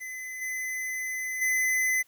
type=tone with level steps; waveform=square; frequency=2027 Hz; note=B6; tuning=45 cents sharp; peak=-36 / -31 / -24 dBFS; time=0-2.03 s; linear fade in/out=20 ms; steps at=0.41 / 1.41 s; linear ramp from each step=10 ms; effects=white hiss -64 dBFS RMS until 2.07 s